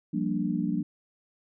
sine chord, G minor seventh, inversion third, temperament equal, 174.61 / 196 / 233.1 / 293.7 Hz, F3 / G3 / Bb3 / D4, 0 / 0 / 0 / 0 cents, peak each -31 dBFS, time 0.13-0.83 s, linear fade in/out 10 ms, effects none

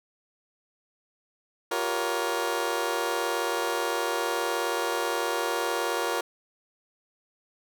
20% pulse chord, G half-diminished seventh, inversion third, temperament just, 352.8 / 392 / 470.4 / 564.5 Hz, F4 / G4 / Bb4 / Db5, +18 / 0 / +16 / +31 cents, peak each -27 / -30 / -25 / -28 dBFS, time 1.71-6.21 s, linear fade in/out 5 ms, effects none

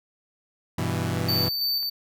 sawtooth chord, E minor, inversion first, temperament equal, 98 / 123.47 / 164.81 Hz, G2 / B2 / E3, 0 / 0 / 0 cents, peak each -25 dBFS, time 0.78-1.49 s, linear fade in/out 5 ms
clicks, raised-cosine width 0.3 ms, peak -34 / -24 / -32 dBFS, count 3, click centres 1.178 / 1.301 / 1.828 s
square tone with tremolo, 4568 Hz, D8, 49 cents flat, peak -23 dBFS, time 1.28-1.9 s, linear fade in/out 10 ms, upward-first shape square, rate 3 Hz, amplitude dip 30%
effects none

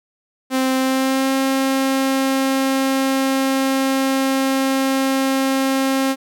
sawtooth tone with pitch glide, 261.6 to 267.9 Hz, C4 to C4, 0 to +41 cents, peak -12 dBFS, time 0.5-6.16 s, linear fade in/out 50 ms, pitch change +41 cents, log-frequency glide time 0.77-1.32 s, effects none

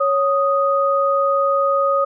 sine tone pair together, 554.4 / 1245.5 Hz, C#5 / D#6, 0 / +1 cents, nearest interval octave + major second, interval 1401 cents, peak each -17 dBFS, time 0-2.05 s, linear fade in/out 10 ms, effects none

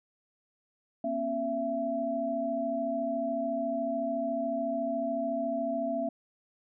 sine tone cluster, 238 / 271.9 / 669 Hz, A#3 / C#4 / E5, +36 / -33 / +25 cents, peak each -36 / -35 / -30 dBFS, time 1.04-6.09 s, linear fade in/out 5 ms, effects none

